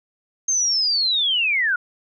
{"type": "linear sweep", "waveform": "sine", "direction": "down", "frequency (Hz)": [6410, 1396.9], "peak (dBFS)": -17, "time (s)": [0.48, 1.76], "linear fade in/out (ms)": 5, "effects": []}